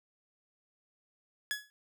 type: tone with exponential decay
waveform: sawtooth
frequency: 1689 Hz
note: G#6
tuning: 29 cents sharp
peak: -25 dBFS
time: 1.51-1.7 s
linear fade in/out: 0 ms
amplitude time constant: 41 ms
effects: none